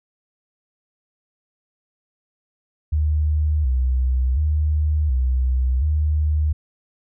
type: tone with vibrato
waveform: sine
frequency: 69.7 Hz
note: C#2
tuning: 10 cents sharp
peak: -16 dBFS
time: 2.92-6.53 s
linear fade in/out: 10 ms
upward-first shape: square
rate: 0.69 Hz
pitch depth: 150 cents each way
effects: none